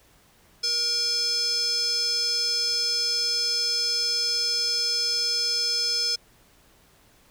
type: tone with band-pass filter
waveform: square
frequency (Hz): 474.5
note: A#4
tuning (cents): +31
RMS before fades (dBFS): -25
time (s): 0.63-6.16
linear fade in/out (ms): 10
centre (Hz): 5300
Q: 8
effects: pink hiss -58 dBFS RMS until 7.3 s